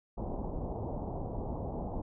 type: low-pass noise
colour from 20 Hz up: pink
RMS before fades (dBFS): -37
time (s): 0.17-2.02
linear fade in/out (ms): 10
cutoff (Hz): 910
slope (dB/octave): 48
effects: none